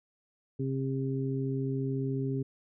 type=harmonic tone; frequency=134.1 Hz; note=C3; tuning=43 cents sharp; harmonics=1 / 2 / 3; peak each=-31 / -34 / -36 dBFS; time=0.59-2.43 s; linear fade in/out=10 ms; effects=none